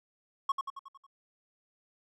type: tone with echo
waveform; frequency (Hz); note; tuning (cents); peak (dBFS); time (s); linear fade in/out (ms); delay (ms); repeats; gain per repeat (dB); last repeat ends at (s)
triangle; 1096; C#6; -20; -23; 0.49-0.52; 5; 91; 6; -5; 1.066
effects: none